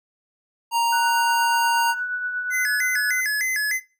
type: tone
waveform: square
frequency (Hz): 932.3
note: A#5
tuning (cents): 0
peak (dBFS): -19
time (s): 0.71-1.95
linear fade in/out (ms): 50
type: tone with tremolo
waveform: sine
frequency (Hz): 1480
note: F#6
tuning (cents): 0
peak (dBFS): -22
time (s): 0.92-3.21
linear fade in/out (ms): 10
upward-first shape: triangle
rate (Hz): 8.4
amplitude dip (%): 50
type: tone with vibrato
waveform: square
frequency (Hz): 1864.7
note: A#6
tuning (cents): 0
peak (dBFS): -21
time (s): 2.5-3.81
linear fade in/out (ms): 50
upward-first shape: square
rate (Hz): 3.3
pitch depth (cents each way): 160
effects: noise-tail reverb RT60 0.3 s tail -19 dB re dry